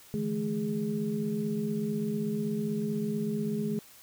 sine tone cluster, 149.3 / 165.2 / 214.1 / 412.8 Hz, D3 / E3 / A3 / G#4, +29 / +4 / -47 / -10 cents, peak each -39 / -37 / -30 / -35 dBFS, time 0.14-3.79 s, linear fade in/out 0 ms, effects white hiss -54 dBFS RMS until 4.02 s

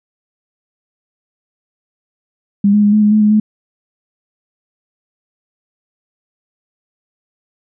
sine tone with pitch steps, 201.4 / 208.5 / 205.8 / 212.8 / 208.9 / 214.2 / 210.3 / 213.8 Hz, G3 / G#3 / G#3 / G#3 / G#3 / A3 / G#3 / A3, +47 / +7 / -16 / +42 / +10 / -46 / +22 / -49 cents, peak -7 dBFS, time 2.64-3.4 s, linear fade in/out 5 ms, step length 95 ms, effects none

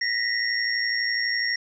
sine tone cluster, 1864 / 1976 / 5540 Hz, A#6 / B6 / F8, -1 / 0 / -15 cents, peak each -27 dBFS, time 0.01-1.56 s, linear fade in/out 5 ms, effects none

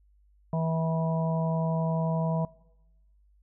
harmonic tone, 162.6 Hz, E3, 23 cents flat, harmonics 1 / 3 / 4 / 5 / 6, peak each -26 / -39 / -33 / -44 / -37 dBFS, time 0.53-2.45 s, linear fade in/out 2 ms, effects noise-tail reverb RT60 1.0 s tail -22 dB re dry + added 50 Hz sine -59 dBFS peak until 3.42 s

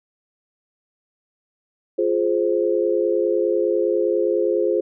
sine chord, F minor, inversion none, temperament just, 349.2 / 419.1 / 523.8 Hz, F4 / Ab4 / C5, 0 / +16 / +2 cents, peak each -21 / -21 / -22 dBFS, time 1.98-4.81 s, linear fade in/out 10 ms, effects none

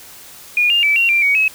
sine tone with pitch steps, 2439 / 2808 / 2310 / 2751 / 2367 / 2249 / 2567 Hz, D#7 / F7 / D7 / F7 / D7 / C#7 / E7, -35 / +9 / -29 / -27 / +13 / +24 / -47 cents, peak -11 dBFS, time 0.57-1.48 s, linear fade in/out 2 ms, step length 130 ms, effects white hiss -39 dBFS RMS until 1.54 s

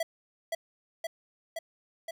square tone with echo, 659.3 Hz, E5, in tune, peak -28 dBFS, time 0-0.03 s, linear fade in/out 5 ms, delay 520 ms, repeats 4, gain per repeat -2 dB, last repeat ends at 2.11 s, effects none

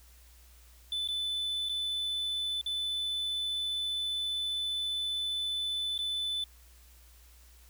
triangle tone with dropouts, 3505 Hz, A7, 7 cents flat, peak -29 dBFS, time 0.92-6.44 s, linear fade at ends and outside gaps 2 ms, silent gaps 1.076-1.086 / 1.688-1.694 / 2.613-2.661 / 5.979-5.989 s, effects added 60 Hz sine -55 dBFS peak until 7.69 s + white hiss -61 dBFS RMS until 7.69 s

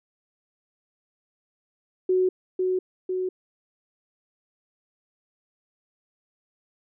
sine tone with echo, 370 Hz, F#4, in tune, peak -18 dBFS, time 2.09-2.29 s, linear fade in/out 5 ms, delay 500 ms, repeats 2, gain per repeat -3 dB, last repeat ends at 3.29 s, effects none

